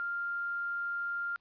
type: tone with quantisation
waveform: sine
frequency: 1396.9 Hz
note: F6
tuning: in tune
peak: -32 dBFS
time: 0-1.36 s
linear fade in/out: 0 ms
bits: 10
effects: pink hiss -75 dBFS RMS until 1.4 s + resampled to 11025 Hz